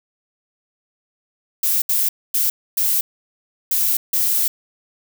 violet noise bursts at uneven times, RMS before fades -18 dBFS, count 6, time 1.63-1.82 / 1.89-2.09 / 2.34-2.5 / 2.77-3.01 / 3.71-3.97 / 4.13-4.48 s, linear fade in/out 5 ms, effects none

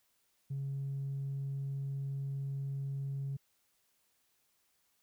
triangle tone with tanh clipping, 137.7 Hz, C#3, 11 cents flat, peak -35 dBFS, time 0.5-3.37 s, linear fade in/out 10 ms, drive 5 dB, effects white hiss -75 dBFS RMS until 5.02 s

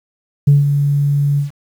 sine tone with ADSR envelope, 143 Hz, D3, 46 cents flat, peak -3 dBFS, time 0.47-1.51 s, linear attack 9 ms, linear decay 160 ms, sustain -8 dB, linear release 130 ms, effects tanh soft clip ceiling -2 dBFS + 7-bit

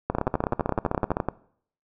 two click trains, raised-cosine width 1 ms, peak -10 / -9 dBFS, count 17 / 15, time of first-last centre 0.15-1.169 / 0.1-1.286 s, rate 15.7 / 11.8 Hz, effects noise-tail reverb RT60 0.6 s tail -20 dB re dry

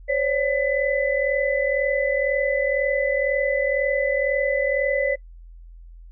sine tone cluster, 526 / 568 / 2004 Hz, C5 / C#5 / B6, +9 / +42 / +25 cents, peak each -24 / -22 / -25 dBFS, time 0.08-5.16 s, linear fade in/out 20 ms, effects noise-tail reverb RT60 0.1 s tail -21 dB re dry + added 42 Hz sine -40 dBFS peak until 6.11 s

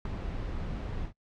brown noise with ADSR envelope, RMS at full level -28 dBFS, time 0.05-1.13 s, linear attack 5 ms, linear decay 4 ms, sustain -7 dB, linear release 100 ms, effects noise-tail reverb RT60 0.1 s tail -23 dB re dry + low-pass 4000 Hz 12 dB/octave

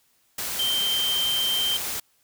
sine tone in noise, 3134 Hz, G7, 1 cent flat, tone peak -22 dBFS, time 0.59-1.77 s, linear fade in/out 5 ms, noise white, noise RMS -30 dBFS, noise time 0.38-2 s, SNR +5 dB, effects white hiss -65 dBFS RMS until 2.23 s

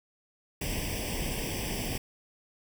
pink noise with comb filter, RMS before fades -33 dBFS, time 0.61-1.98 s, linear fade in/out 5 ms, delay 0.37 ms, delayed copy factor +1, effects none

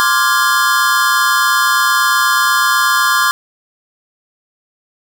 square chord, D half-diminished seventh, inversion third, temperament equal with one note detuned, 1046.5 / 1174.7 / 1402.6 / 1661.2 Hz, C6 / D6 / F6 / Ab6, 0 / 0 / +7 / 0 cents, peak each -17 dBFS, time 0-3.31 s, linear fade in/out 0 ms, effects none

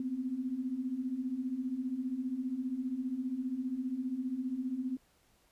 sine beating tone pair, 245.2 / 260.2 Hz, B3 / C4, -12 / -9 cents, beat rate 15 Hz, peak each -39 / -34 dBFS, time 0-4.97 s, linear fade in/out 2 ms, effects pink hiss -69 dBFS RMS until 5.51 s + resampled to 32000 Hz

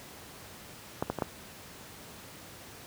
clicks, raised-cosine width 1 ms, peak -14 / -15 / -19 / -13 dBFS, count 4, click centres 1.025 / 1.1 / 1.187 / 1.222 s, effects pink hiss -48 dBFS RMS until 2.86 s + high-pass 80 Hz 12 dB/octave

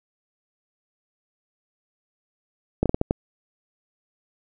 slowing click train, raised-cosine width 2 ms, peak -6 dBFS, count 6, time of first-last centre 2.83-3.109 s, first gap 27 ms, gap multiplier 1.37, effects none

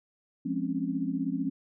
sine chord, Db major seventh, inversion first, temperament equal, 174.61 / 207.7 / 261.6 / 277.2 Hz, F3 / Ab3 / C4 / Db4, 0 / 0 / 0 / 0 cents, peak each -35 / -36 / -32 / -32 dBFS, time 0.45-1.5 s, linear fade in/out 10 ms, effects none

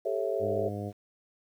sine chord, A dominant seventh, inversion third, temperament just, 396 / 440 / 550 / 660 Hz, G4 / A4 / C#5 / E5, +18 / 0 / -14 / +2 cents, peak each -33 dBFS, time 0.05-0.69 s, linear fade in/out 10 ms
harmonic tone, 102.3 Hz, G#2, 26 cents flat, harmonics 1 / 2 / 3 / 4 / 5 / 6 / 7, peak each -36 / -39 / -41 / -42 / -43 / -44 / -44 dBFS, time 0.39-0.93 s, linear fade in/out 50 ms
effects 10-bit

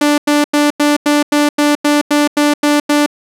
sawtooth tone bursts, 293.7 Hz, D4, in tune, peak -5 dBFS, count 12, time 0.01-3.062 s, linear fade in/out 5 ms, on 170 ms, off 92 ms, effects low-pass 12000 Hz 12 dB/octave

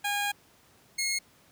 15% pulse tone pair in turn, 816 / 2162 Hz, G#5 / C#7, -31 / -44 cents, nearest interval octave + perfect fourth, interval 1687 cents, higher second, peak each -21 dBFS, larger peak neither, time 0.04-0.32 / 0.98-1.19 s, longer first, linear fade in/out 10 ms, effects pink hiss -60 dBFS RMS until 1.51 s + high-pass 80 Hz 12 dB/octave

